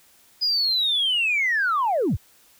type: linear sweep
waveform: sine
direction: down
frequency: 5000 to 43.81 Hz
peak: -18 dBFS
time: 0.41-2.17 s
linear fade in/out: 20 ms
effects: tanh soft clip ceiling -15 dBFS + white hiss -56 dBFS RMS until 2.59 s